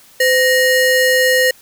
square ring-modulated tone, 1190 Hz, D6, 22 cents sharp, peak -8 dBFS, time 0.2-1.51 s, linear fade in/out 5 ms, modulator 678 Hz, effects white hiss -46 dBFS RMS until 1.61 s

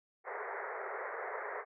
pink band-pass noise, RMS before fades -41 dBFS, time 0.24-1.65 s, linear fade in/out 50 ms, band 390 to 2100 Hz, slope 96 dB/octave, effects none

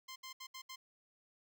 10% pulse tone bursts at uneven times, 1046.5 Hz, C6, in tune, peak -38 dBFS, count 5, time 0.08-0.16 / 0.23-0.33 / 0.4-0.47 / 0.54-0.62 / 0.69-0.76 s, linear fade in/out 10 ms, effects none

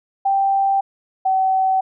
sine tone pair in turn, 784 / 760.8 Hz, G5 / F#5, 0 / +48 cents, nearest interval minor second, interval 52 cents, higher first, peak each -14 dBFS, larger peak neither, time 0.25-0.81 / 1.25-1.81 s, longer neither, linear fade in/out 10 ms, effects none

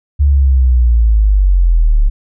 sine linear sweep, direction down, 72.6 to 34.65 Hz, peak -6 dBFS, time 0.19-2.1 s, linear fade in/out 20 ms, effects none

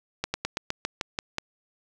slowing click train, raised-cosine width 0.2 ms, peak -10 dBFS, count 9, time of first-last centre 0.24-1.384 s, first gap 100 ms, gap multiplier 1.1, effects none

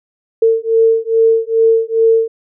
sine beating tone pair, 450.3 / 452.7 Hz, A4 / A4, +40 / +49 cents, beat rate 2.4 Hz, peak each -12 dBFS, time 0.42-2.28 s, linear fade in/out 5 ms, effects none

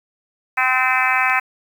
harmonic tone, 257.4 Hz, C4, 28 cents flat, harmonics 3 / 4 / 5 / 6 / 7 / 8 / 9 / 10, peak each -23 / -23 / -23 / -23 / -23 / -23 / -23 / -23 dBFS, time 0.57-1.4 s, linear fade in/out 10 ms
click, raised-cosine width 0.2 ms, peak -19 dBFS, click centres 1.298 s
effects 7-bit

